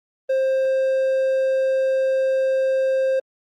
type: tone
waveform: triangle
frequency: 529 Hz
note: C5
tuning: 19 cents sharp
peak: -15 dBFS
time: 0.29-3.2 s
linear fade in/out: 10 ms
effects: Opus 32 kbps